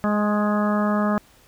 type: harmonic tone with a mistuned harmonic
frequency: 208.4 Hz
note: G#3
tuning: 6 cents sharp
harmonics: 1 / 2 / 3 / 4 / 5 / 6 / 7 / 8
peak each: -20 / -32 / -26 / -32 / -31 / -28 / -39 / -34 dBFS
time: 0.04-1.18 s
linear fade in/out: 0 ms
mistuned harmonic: 5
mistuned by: +20 cents
effects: pink hiss -54 dBFS RMS until 1.47 s